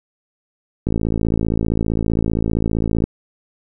click train, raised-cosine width 3 ms, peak -6 dBFS, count 121, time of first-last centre 0.87-3.04 s, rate 55.3 Hz, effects none

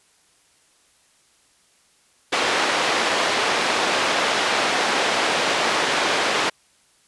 pink band-pass noise, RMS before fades -21 dBFS, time 2.32-6.5 s, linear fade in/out 10 ms, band 470 to 4300 Hz, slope 12 dB/octave, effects white hiss -59 dBFS RMS until 7.07 s + resampled to 24000 Hz

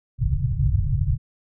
white low-pass noise, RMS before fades -21 dBFS, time 0.18-1.18 s, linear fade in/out 50 ms, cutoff 150 Hz, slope 96 dB/octave, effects none

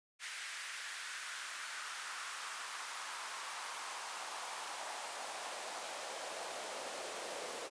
pink noise with high-pass filter sweep, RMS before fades -44 dBFS, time 0.19-7.7 s, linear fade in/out 50 ms, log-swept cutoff 1800 to 490 Hz, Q 2, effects resampled to 22050 Hz

